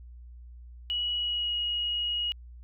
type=tone with pitch glide; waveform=sine; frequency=2922 to 2892 Hz; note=F#7 to F#7; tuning=-22 to -40 cents; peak=-27 dBFS; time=0.9-2.32 s; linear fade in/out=0 ms; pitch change=-18 cents; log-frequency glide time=1.13-1.56 s; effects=added 60 Hz sine -44 dBFS peak until 2.63 s